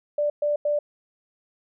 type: tone bursts at uneven times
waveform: sine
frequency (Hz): 589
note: D5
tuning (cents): +5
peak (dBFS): -20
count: 3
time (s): 0.18-0.3 / 0.42-0.56 / 0.65-0.79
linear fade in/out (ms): 5
effects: none